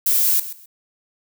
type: noise with echo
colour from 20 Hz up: violet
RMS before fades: -17 dBFS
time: 0.06-0.4 s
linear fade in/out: 5 ms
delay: 130 ms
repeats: 2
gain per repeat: -14 dB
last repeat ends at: 0.66 s
effects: none